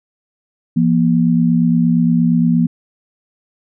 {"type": "tone pair together", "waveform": "sine", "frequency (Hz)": [170, 238.6], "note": ["F3", "A#3"], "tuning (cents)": [-46, 41], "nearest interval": "tritone", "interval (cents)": 587, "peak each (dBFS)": -13, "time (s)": [0.76, 2.67], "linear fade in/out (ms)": 10, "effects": []}